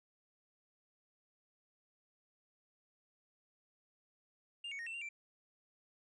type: tone with pitch steps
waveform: triangle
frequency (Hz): 2804 / 2225 / 1859 / 2684 / 2774 / 2347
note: F7 / C#7 / A#6 / E7 / F7 / D7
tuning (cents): +6 / +6 / -5 / +31 / -12 / -2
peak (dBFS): -40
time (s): 4.64-5.09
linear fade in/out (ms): 5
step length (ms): 75
effects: resampled to 22050 Hz